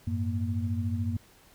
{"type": "tone cluster", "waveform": "sine", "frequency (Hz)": [94, 107.8, 233.9], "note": ["F#2", "A2", "A#3"], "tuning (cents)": [28, -35, 6], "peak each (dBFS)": [-29, -34, -33], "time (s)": [0.07, 1.17], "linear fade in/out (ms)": 5, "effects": ["pink hiss -58 dBFS RMS until 1.54 s"]}